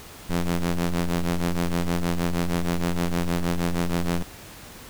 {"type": "ring-modulated tone", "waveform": "sawtooth", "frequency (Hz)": 85.8, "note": "F2", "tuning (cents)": -30, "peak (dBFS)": -15, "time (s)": [0.29, 4.23], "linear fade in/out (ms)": 10, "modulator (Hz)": 89, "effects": ["pink hiss -43 dBFS RMS until 4.89 s"]}